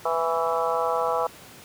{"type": "harmonic tone with a mistuned harmonic", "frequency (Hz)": 165.4, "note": "E3", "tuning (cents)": 6, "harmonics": [3, 4, 5, 6, 7, 8], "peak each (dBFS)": [-27, -28, -29, -30, -30, -31], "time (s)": [0.05, 1.27], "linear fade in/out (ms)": 5, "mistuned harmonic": 7, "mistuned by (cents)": -28, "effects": ["pink hiss -46 dBFS RMS until 1.64 s", "high-pass 100 Hz 12 dB/octave"]}